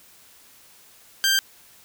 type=tone; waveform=15% pulse; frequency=1579 Hz; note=G6; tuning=12 cents sharp; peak=-11 dBFS; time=1.24-1.39 s; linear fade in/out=0 ms; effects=white hiss -52 dBFS RMS until 1.84 s